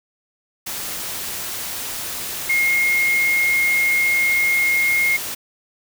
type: tone in noise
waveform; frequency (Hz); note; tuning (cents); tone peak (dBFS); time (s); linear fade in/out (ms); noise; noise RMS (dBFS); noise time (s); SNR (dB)
sine; 2145; C7; +42; -15; 2.49-5.17; 10; white; -28; 0.66-5.35; +10
effects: none